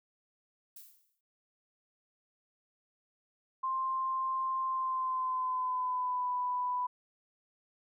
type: noise with exponential decay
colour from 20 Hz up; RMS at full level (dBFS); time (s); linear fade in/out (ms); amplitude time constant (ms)
violet; -47; 0.76-1.21; 5; 96
type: tone with pitch glide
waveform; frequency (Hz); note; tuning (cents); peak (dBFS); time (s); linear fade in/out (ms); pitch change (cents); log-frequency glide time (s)
sine; 1051 to 992.6; C6 to B5; +7 to +8; -30; 3.63-6.87; 10; -99; 4.66-6.3
effects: none